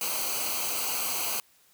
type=noise with comb filter; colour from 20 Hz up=white; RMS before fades=-30 dBFS; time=0.01-1.4 s; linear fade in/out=2 ms; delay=0.56 ms; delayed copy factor=-0.75; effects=white hiss -62 dBFS RMS until 1.73 s